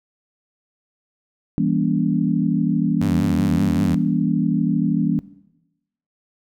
sine chord, E diminished seventh, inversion none, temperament just, 164.81 / 197.78 / 237.3 / 284.8 Hz, E3 / G3 / Bb3 / Db4, 0 / +16 / +31 / +47 cents, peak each -22 dBFS, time 1.58-5.19 s, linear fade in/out 0 ms
sawtooth tone with vibrato, 91.3 Hz, F#2, 23 cents flat, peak -20 dBFS, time 3.01-3.95 s, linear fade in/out 5 ms, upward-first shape triangle, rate 5.2 Hz, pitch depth 200 cents each way
effects noise-tail reverb RT60 0.9 s tail -18 dB re dry

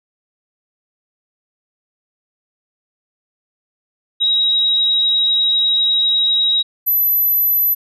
sine tone pair in turn, 3822 / 12016 Hz, A#7 / F#9, +43 / +26 cents, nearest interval octave + minor sixth, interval 1983 cents, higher second, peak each -12 dBFS, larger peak neither, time 4.2-6.63 / 6.86-7.75 s, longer first, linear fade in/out 20 ms, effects none

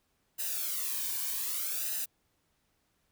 blue noise with flanger, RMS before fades -34 dBFS, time 0.38-2.06 s, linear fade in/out 20 ms, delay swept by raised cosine 0.89 to 1.53 ms, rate 0.64 Hz, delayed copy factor -0.8, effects pink hiss -75 dBFS RMS until 3.11 s

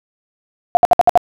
sine tone bursts, 707 Hz, F5, 21 cents sharp, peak -4 dBFS, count 6, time 0.75-1.175 s, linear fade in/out 0 ms, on 20 ms, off 61 ms, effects none

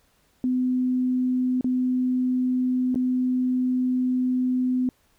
sine tone with dropouts, 253.3 Hz, B3, 44 cents sharp, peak -20 dBFS, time 0.44-4.89 s, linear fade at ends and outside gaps 1 ms, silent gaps 1.61-1.644 / 2.945-2.957 s, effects pink hiss -64 dBFS RMS until 5.18 s

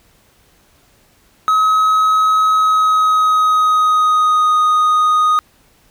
triangle tone with pitch glide, 1276 to 1241.8 Hz, D#6 to D#6, +43 to -4 cents, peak -8 dBFS, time 1.48-5.39 s, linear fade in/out 0 ms, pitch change -47 cents, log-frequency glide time 2.52-4.56 s, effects pink hiss -53 dBFS RMS until 5.9 s

